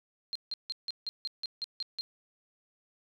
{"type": "tone bursts", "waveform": "sine", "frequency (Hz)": 4186, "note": "C8", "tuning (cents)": 0, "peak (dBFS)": -32, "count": 10, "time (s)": [0.33, 2.01], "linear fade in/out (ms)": 0, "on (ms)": 24, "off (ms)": 160, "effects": []}